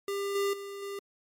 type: tone with level steps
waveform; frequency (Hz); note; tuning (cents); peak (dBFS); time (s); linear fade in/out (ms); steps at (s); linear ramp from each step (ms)
square; 399.1; G4; +31; -31 / -27 / -39 / -36; 0.08-0.99; 2; 0.35 / 0.53 / 0.82; 5
effects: MP3 64 kbps